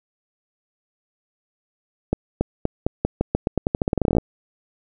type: accelerating click train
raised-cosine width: 2 ms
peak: -5 dBFS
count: 23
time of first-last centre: 2.13-4.183 s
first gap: 280 ms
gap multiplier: 0.87
effects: none